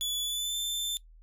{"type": "tone with pitch glide", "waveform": "sawtooth", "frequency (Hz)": [3433, 3548], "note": ["A7", "A7"], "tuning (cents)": [-43, 14], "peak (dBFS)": -27, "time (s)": [0.01, 0.97], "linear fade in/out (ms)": 0, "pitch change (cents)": 57, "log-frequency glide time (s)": [0.22, 0.56], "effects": ["noise-tail reverb RT60 0.1 s tail -18 dB re dry", "added 40 Hz sine -51 dBFS peak until 1.22 s"]}